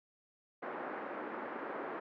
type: band-pass noise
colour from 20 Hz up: pink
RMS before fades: -42 dBFS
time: 0.62-2 s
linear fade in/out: 10 ms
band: 280 to 1700 Hz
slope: 24 dB/octave
effects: none